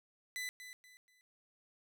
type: tone with echo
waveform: sawtooth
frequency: 2000 Hz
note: B6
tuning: 21 cents sharp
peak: -35 dBFS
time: 0.36-0.49 s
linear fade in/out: 0 ms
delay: 240 ms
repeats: 3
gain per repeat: -10 dB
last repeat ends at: 1.21 s
effects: none